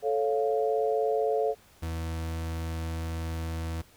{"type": "chord", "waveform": "sine", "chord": "A augmented", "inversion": "none", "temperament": "equal with one note detuned", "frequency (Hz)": [438.5, 554.4, 698.5], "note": ["A4", "C#5", "E#5"], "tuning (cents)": [-6, 0, 0], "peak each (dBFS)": [-26, -30, -30], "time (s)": [0.02, 1.55], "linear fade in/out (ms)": 50}
{"type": "tone", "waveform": "40% pulse", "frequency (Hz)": 81.7, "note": "E2", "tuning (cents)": -15, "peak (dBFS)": -30, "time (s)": [1.82, 3.82], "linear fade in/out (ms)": 10}
{"effects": ["pink hiss -58 dBFS RMS until 3.96 s"]}